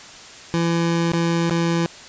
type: tone with dropouts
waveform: 25% pulse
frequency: 168.3 Hz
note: E3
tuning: 36 cents sharp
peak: -14 dBFS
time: 0.54-1.86 s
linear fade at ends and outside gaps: 0 ms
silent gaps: 1.118-1.135 / 1.497-1.509 s
effects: white hiss -40 dBFS RMS until 2.08 s + resampled to 16000 Hz